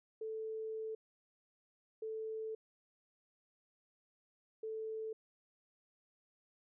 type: tone bursts at uneven times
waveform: sine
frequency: 440 Hz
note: A4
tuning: in tune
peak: -39 dBFS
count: 3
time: 0.21-0.95 / 2.02-2.55 / 4.63-5.13 s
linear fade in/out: 5 ms
effects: none

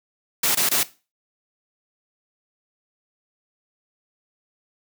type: noise bursts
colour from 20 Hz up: white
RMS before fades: -20 dBFS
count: 3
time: 0.43-0.832 s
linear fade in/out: 5 ms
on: 120 ms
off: 21 ms
effects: noise-tail reverb RT60 0.3 s tail -17 dB re dry + high-pass 150 Hz 12 dB/octave

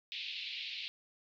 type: band-pass noise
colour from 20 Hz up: pink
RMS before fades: -42 dBFS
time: 0.12-0.88 s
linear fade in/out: 0 ms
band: 2400 to 4300 Hz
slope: 48 dB/octave
effects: none

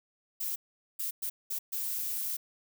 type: noise bursts at uneven times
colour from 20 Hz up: violet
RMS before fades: -34 dBFS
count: 5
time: 0.4-0.56 / 0.99-1.11 / 1.22-1.3 / 1.5-1.59 / 1.72-2.37 s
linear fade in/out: 10 ms
effects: none

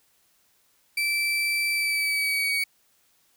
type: tone with pitch glide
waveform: 35% pulse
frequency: 2329 to 2251 Hz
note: D7 to C#7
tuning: -15 to +26 cents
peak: -21 dBFS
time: 0.97-2.64 s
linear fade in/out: 5 ms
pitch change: -59 cents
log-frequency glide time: 1.72-2.52 s
effects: white hiss -65 dBFS RMS until 3.36 s

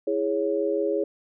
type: chord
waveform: sine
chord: C# minor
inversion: first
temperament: equal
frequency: 329.6 / 415.3 / 554.4 Hz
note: E4 / G#4 / C#5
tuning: 0 / 0 / 0 cents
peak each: -28 / -25 / -27 dBFS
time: 0.07-1.04 s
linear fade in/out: 5 ms
effects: none

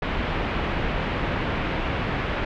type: low-pass noise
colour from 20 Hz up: pink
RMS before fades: -26 dBFS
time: 0.02-2.45 s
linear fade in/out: 5 ms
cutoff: 2900 Hz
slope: 24 dB/octave
effects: none

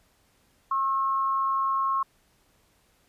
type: tone pair together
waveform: sine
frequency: 1081 / 1314.9 Hz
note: C#6 / E6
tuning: -44 / -5 cents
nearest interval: minor third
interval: 339 cents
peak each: -23 / -33 dBFS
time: 0.71-2.03 s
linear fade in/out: 5 ms
effects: pink hiss -65 dBFS RMS until 3.08 s + resampled to 32000 Hz

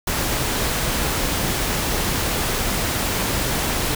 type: noise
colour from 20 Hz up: pink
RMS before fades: -22 dBFS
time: 0.07-3.95 s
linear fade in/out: 5 ms
effects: none

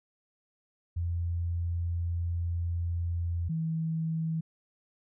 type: tone pair in turn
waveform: sine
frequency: 85.6 / 161.59 Hz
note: F2 / E3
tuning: -34 / -34 cents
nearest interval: major seventh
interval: 1100 cents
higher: second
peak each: -28 dBFS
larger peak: neither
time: 0.96-3.49 / 3.49-4.41 s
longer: first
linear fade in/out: 10 ms
effects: none

